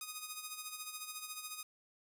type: tone with tremolo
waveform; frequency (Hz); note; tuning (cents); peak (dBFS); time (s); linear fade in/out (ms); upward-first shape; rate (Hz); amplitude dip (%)
5% pulse; 1244.5; D#6; 0; -29; 0.01-1.63; 2; sine; 14; 60
effects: none